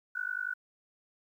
sine tone with amplitude modulation, 1480 Hz, F#6, in tune, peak -28 dBFS, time 0.15-0.54 s, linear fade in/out 10 ms, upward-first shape sine, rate 50.6 Hz, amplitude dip 100%, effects 11-bit

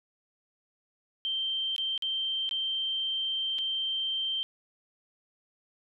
sine tone with dropouts, 3136 Hz, G7, in tune, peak -28 dBFS, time 1.25-4.43 s, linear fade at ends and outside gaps 0 ms, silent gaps 1.763-1.781 / 1.978-2.023 / 2.492-2.511 / 3.584-3.588 s, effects none

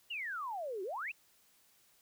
sine exponential two-way sweep, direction down then up, 2967 to 358.8 to 2834 Hz, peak -37 dBFS, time 0.1-1.12 s, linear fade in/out 10 ms, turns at 0.83 s, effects white hiss -68 dBFS RMS until 2.01 s

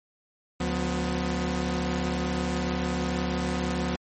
sawtooth tone cluster, 73.2 / 179.8 / 250.5 Hz, D2 / F#3 / B3, -5 / -49 / +25 cents, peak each -28 / -25 / -27 dBFS, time 0.6-3.96 s, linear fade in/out 5 ms, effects MP3 32 kbps

